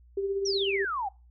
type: tone with tremolo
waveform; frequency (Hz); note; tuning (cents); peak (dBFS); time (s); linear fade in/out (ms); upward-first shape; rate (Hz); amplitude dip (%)
sine; 393.9; G4; +8; -25; 0.17-0.85; 5; sine; 16; 45
type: exponential sweep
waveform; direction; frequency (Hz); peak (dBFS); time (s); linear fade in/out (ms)
sine; down; 5920 to 740; -28; 0.45-1.09; 10
effects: noise-tail reverb RT60 0.3 s tail -25 dB re dry + added 60 Hz sine -53 dBFS peak until 1.3 s